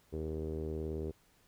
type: tone with low-pass filter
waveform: sawtooth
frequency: 78.5 Hz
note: D#2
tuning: 16 cents sharp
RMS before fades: -38 dBFS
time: 0.12-1.12 s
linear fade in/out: 20 ms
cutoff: 420 Hz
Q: 5.5
effects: pink hiss -68 dBFS RMS until 1.47 s